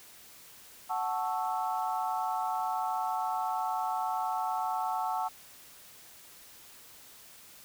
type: chord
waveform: sine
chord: F# minor seventh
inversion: none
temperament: equal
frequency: 740 / 880 / 1108.7 / 1318.5 Hz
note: F#5 / A5 / C#6 / E6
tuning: 0 / 0 / 0 / 0 cents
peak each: -33 / -33 / -38 / -38 dBFS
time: 0.89-5.29 s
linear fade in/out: 20 ms
effects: white hiss -53 dBFS RMS until 7.64 s